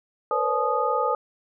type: tone cluster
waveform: sine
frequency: 467.9 / 508 / 569 / 858 / 1238 Hz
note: A#4 / B4 / C#5 / A5 / D#6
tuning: +6 / +49 / +45 / -44 / -9 cents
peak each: -29 / -27 / -30 / -27 / -25 dBFS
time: 0.31-1.15 s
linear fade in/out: 2 ms
effects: none